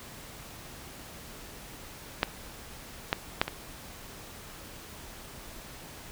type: clicks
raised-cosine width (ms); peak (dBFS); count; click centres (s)
0.3; -7 / -8 / -6 / -16; 4; 2.231 / 3.129 / 3.415 / 3.48
effects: pink hiss -46 dBFS RMS until 6.11 s